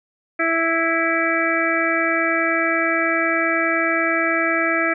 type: harmonic tone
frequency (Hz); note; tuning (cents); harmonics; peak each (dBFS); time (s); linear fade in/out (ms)
329.6; E4; 0; 1 / 2 / 4 / 5 / 6 / 7; -24 / -24 / -24 / -24 / -24 / -24; 0.39-4.94; 10
effects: none